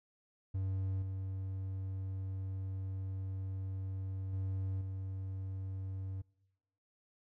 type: tone with level steps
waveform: triangle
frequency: 95.5 Hz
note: G2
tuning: 45 cents flat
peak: -31 / -35 / -32 / -36 dBFS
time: 0.54-6.22 s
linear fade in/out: 10 ms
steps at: 1.02 / 4.33 / 4.81 s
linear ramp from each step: 2 ms
effects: noise-tail reverb RT60 1.0 s tail -26 dB re dry